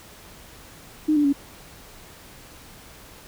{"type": "tone with pitch steps", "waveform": "sine", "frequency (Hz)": [306.7, 293.7, 281.2], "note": ["D#4", "D4", "C#4"], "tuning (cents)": [-25, 0, 25], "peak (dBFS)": -16, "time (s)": [1.08, 1.329], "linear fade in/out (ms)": 10, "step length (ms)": 83, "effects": ["pink hiss -46 dBFS RMS until 3.27 s"]}